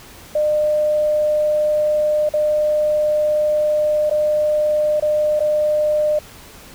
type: tone with dropouts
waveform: sine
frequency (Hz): 604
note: D5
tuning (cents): +48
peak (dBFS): -14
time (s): 0.35-6.19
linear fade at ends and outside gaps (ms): 5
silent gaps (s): 2.291-2.337 / 4.098-4.11 / 4.999-5.023 / 5.395-5.403
effects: pink hiss -41 dBFS RMS until 6.74 s